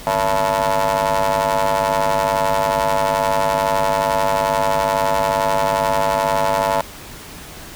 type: ring-modulated tone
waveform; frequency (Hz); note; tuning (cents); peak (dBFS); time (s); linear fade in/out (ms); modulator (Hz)
25% pulse; 102.3; G#2; -26; -9; 0.07-6.81; 0; 773
effects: pink hiss -36 dBFS RMS until 7.75 s